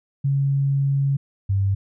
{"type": "tone pair in turn", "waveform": "sine", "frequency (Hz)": [138.59, 98], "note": ["C#3", "G2"], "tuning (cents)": [0, 0], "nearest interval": "tritone", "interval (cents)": 600, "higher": "first", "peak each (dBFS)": -17, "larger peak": "neither", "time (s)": [[0.24, 1.17], [1.49, 1.75]], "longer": "first", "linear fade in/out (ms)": 10, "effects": []}